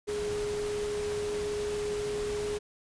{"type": "tone in noise", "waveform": "sine", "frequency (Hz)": 416, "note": "G#4", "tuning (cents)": 3, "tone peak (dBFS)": -30, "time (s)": [0.07, 2.59], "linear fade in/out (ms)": 20, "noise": "pink", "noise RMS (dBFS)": -40, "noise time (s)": [0.07, 2.59], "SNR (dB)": 7, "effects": ["resampled to 22050 Hz"]}